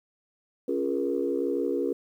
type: chord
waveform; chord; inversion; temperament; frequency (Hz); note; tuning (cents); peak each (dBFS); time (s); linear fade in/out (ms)
sine; Bb minor seventh; first; equal with one note detuned; 277.2 / 349.2 / 415.3 / 477.3; Db4 / F4 / Ab4 / Bb4; 0 / 0 / 0 / +41; -30; 0.68-1.93; 5
effects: tanh soft clip ceiling -14 dBFS + 10-bit